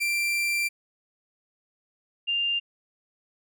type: tone pair in turn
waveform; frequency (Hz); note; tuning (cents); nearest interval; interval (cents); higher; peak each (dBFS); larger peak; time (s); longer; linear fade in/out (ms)
40% pulse / sine; 2359 / 2797; D7 / F7; +7 / +2; minor third; 295; second; -23; neither; 0-0.69 / 2.27-2.6; first; 20
effects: none